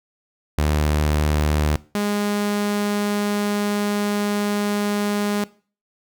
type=tone pair in turn; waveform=sawtooth; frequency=75.3 / 205.8 Hz; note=D2 / G#3; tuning=+44 / -16 cents; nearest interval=octave + perfect fourth; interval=1740 cents; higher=second; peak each=-13 / -16 dBFS; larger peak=first; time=0.58-1.76 / 1.95-5.44 s; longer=second; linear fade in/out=0 ms; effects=noise-tail reverb RT60 0.4 s tail -20 dB re dry